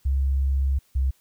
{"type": "tone pair in turn", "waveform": "sine", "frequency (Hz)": [67.8, 66.37], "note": ["C#2", "C2"], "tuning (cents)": [-38, 25], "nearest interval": "unison", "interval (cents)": 37, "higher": "first", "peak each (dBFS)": -19, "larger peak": "neither", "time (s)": [[0.05, 0.79], [0.95, 1.11]], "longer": "first", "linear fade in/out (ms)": 10, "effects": ["white hiss -63 dBFS RMS until 1.2 s"]}